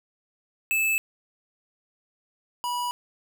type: tone pair in turn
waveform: square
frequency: 2619 / 974.8 Hz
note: E7 / B5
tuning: -12 / -23 cents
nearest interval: octave + perfect fourth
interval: 1711 cents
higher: first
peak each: -22 / -27 dBFS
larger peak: first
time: 0.71-0.98 / 2.64-2.91 s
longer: neither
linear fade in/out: 0 ms
effects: none